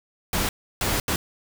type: noise bursts at uneven times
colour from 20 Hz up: pink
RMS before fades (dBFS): -24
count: 3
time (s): 0.33-0.49 / 0.81-1 / 1.08-1.16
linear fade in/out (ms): 2
effects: none